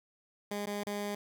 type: tone with dropouts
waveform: 15% pulse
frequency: 204.9 Hz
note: G#3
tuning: 23 cents flat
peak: -28 dBFS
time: 0.51-1.15 s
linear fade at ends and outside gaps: 5 ms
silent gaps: 0.659-0.669 / 0.835-0.867 s
effects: none